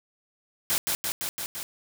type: noise with echo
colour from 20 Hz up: white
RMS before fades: -25 dBFS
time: 0.7-0.78 s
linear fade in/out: 0 ms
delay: 170 ms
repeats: 5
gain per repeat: -2 dB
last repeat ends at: 1.63 s
effects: none